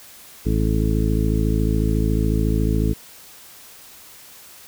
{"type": "harmonic tone", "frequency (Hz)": 54, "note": "A1", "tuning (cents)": -32, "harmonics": [1, 2, 3, 4, 5, 6, 8], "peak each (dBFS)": [-20, -23, -25, -26, -27, -28, -29], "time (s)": [0.45, 2.94], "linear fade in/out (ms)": 20, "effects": ["white hiss -44 dBFS RMS until 4.67 s"]}